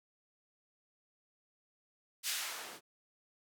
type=noise with band-pass filter sweep; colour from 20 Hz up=blue; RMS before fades=-40 dBFS; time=2.23-2.81 s; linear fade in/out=50 ms; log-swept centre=3800 to 260 Hz; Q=0.71; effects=none